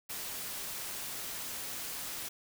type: noise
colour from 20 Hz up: white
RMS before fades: -40 dBFS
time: 0.09-2.29 s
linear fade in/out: 10 ms
effects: none